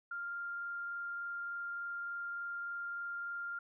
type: tone with frequency modulation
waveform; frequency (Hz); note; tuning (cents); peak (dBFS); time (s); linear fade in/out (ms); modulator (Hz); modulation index
sine; 1396.9; F6; 0; -38; 0.11-3.59; 5; 23.4; 0.28
effects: none